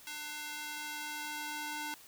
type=tone with high-pass filter sweep; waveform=square; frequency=299.3 Hz; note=D4; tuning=33 cents sharp; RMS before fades=-41 dBFS; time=0.07-1.94 s; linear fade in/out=0 ms; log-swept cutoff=1800 to 810 Hz; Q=0.72; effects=white hiss -56 dBFS RMS until 2.07 s